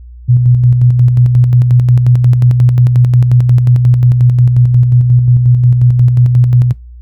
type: tone with tremolo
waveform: sine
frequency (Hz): 123.1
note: B2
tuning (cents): -5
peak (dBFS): -3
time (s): 0.28-6.73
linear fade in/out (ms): 20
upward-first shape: square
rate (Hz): 5.6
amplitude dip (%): 40
effects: noise-tail reverb RT60 0.2 s tail -21 dB re dry + added 60 Hz sine -29 dBFS peak until 7.01 s